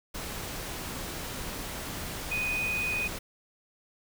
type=tone in noise; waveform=sine; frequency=2489 Hz; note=D#7; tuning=in tune; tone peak=-28 dBFS; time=2.31-3.08 s; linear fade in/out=10 ms; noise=pink; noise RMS=-37 dBFS; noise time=0.14-3.19 s; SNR=+6 dB; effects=none